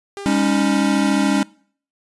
sawtooth tone with exponential decay, 399.7 Hz, G4, 34 cents sharp, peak -24 dBFS, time 0.17-1.19 s, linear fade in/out 0 ms, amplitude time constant 220 ms
square chord, Ab suspended fourth, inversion none, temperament equal with one note detuned, 202.3 / 277.2 / 311.1 Hz, Ab3 / Db4 / Eb4, -45 / 0 / 0 cents, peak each -20 / -19 / -23 dBFS, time 0.26-1.43 s, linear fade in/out 0 ms
effects noise-tail reverb RT60 0.5 s tail -23 dB re dry + resampled to 24000 Hz

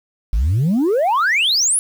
sine exponential sweep, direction up, 47.17 to 11000 Hz, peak -11 dBFS, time 0.33-1.79 s, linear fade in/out 0 ms, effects tanh soft clip ceiling -12 dBFS + 7-bit

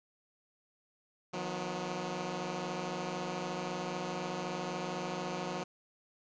10% pulse tone cluster, 157.1 / 181 / 245.9 Hz, D#3 / F#3 / B3, +17 / -38 / -7 cents, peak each -34 / -29 / -36 dBFS, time 1.33-5.64 s, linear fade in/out 10 ms, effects resampled to 16000 Hz + 10-bit

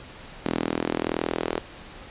sawtooth tone with high-pass filter sweep, 41.2 Hz, E1, in tune, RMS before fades -28 dBFS, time 0.45-1.59 s, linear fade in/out 0 ms, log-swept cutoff 260 to 390 Hz, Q 1.8, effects pink hiss -43 dBFS RMS until 2.1 s + resampled to 8000 Hz

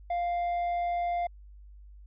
sine tone with tanh clipping, 698.5 Hz, F5, in tune, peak -28 dBFS, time 0.1-1.27 s, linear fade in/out 5 ms, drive 5 dB, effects added 50 Hz sine -47 dBFS peak until 2.06 s

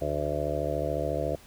harmonic tone, 74 Hz, D2, 14 cents sharp, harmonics 1 / 2 / 4 / 5 / 6 / 7 / 8 / 9, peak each -35 / -36 / -37 / -37 / -38 / -33 / -34 / -33 dBFS, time 0.01-1.36 s, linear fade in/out 10 ms, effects pink hiss -53 dBFS RMS until 1.46 s

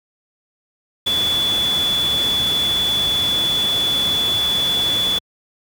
sine tone in noise, 3442 Hz, A7, 39 cents flat, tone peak -16 dBFS, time 1.06-5.19 s, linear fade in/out 10 ms, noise pink, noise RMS -27 dBFS, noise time 1.06-5.19 s, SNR +8 dB, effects high-pass 80 Hz 12 dB/octave

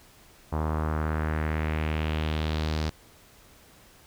sawtooth tone with low-pass filter sweep, 77.78 Hz, D#2, in tune, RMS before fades -28 dBFS, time 0.52-2.9 s, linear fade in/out 10 ms, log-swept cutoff 1000 to 5000 Hz, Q 2.3, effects pink hiss -55 dBFS RMS until 4.06 s

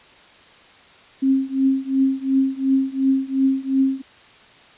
sine tone with tremolo, 267.7 Hz, C4, 40 cents sharp, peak -12 dBFS, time 1.22-4.02 s, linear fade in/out 10 ms, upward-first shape triangle, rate 2.8 Hz, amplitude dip 95%, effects white hiss -48 dBFS RMS until 4.77 s + resampled to 8000 Hz

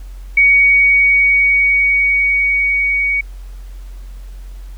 sine tone with level ramp, 2245 Hz, C#7, 21 cents sharp, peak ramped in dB -6 to -13 dBFS, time 0.37-3.21 s, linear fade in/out 5 ms, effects added 45 Hz sine -28 dBFS peak until 4.77 s + pink hiss -49 dBFS RMS until 4.77 s

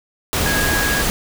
sine tone in noise, 1648 Hz, G#6, 14 cents flat, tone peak -20 dBFS, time 0.46-1.02 s, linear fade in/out 0 ms, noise pink, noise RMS -19 dBFS, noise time 0.33-1.1 s, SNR -4 dB, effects none

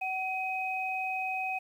sine tone pair together, 753 / 2520 Hz, F#5 / D#7, +30 / +21 cents, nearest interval octave + major sixth, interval 2091 cents, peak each -33 / -33 dBFS, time 0.01-1.59 s, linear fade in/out 10 ms, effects 10-bit

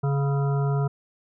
harmonic tone with a mistuned harmonic, 140 Hz, C#3, 18 cents sharp, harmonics 1 / 3 / 5 / 7 / 9 / 10, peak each -21 / -31 / -35 / -38 / -40 / -41 dBFS, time 0.03-0.88 s, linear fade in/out 10 ms, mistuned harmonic 10, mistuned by -40 cents, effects none

